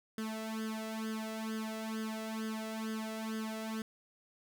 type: tone with flanger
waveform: sawtooth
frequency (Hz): 220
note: A3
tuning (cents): 0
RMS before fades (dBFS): -39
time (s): 0.18-3.82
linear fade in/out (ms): 2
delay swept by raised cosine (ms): 0.61 to 1.54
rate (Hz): 2.2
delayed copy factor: +0.95
effects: none